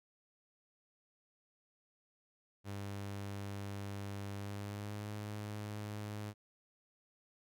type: tone with pitch glide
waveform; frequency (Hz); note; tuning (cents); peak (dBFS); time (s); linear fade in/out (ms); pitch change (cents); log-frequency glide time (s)
sawtooth; 100 to 104.79; G2 to G#2; +35 to +16; -37; 2.64-6.34; 50; +81; 4.37-5.09
effects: none